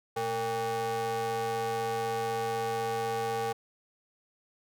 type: ring-modulated tone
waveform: square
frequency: 170 Hz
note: F3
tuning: 46 cents flat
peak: -27 dBFS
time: 0.16-3.53 s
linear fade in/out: 10 ms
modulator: 628 Hz
effects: none